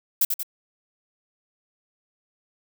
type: noise with echo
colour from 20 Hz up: violet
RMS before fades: -19 dBFS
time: 0.21-0.25 s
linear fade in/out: 5 ms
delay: 91 ms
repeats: 2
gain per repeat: -5 dB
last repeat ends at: 0.432 s
effects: none